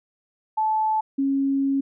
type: tone pair in turn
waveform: sine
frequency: 870 / 274 Hz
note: A5 / C#4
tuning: -20 / -20 cents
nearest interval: octave + minor sixth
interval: 2000 cents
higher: first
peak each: -19 dBFS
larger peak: neither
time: 0.57-1.01 / 1.18-1.81 s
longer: second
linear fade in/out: 10 ms
effects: none